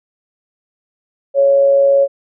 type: tone with amplitude modulation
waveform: sine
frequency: 554.4 Hz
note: C#5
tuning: in tune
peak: -6 dBFS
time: 1.34-2.08 s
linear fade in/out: 50 ms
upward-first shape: sine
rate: 126 Hz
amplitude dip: 35%
effects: none